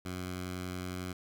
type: tone with notch filter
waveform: 10% pulse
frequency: 91 Hz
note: F#2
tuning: 28 cents flat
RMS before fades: -39 dBFS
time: 0.05-1.13 s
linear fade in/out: 5 ms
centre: 500 Hz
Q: 1.7
effects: none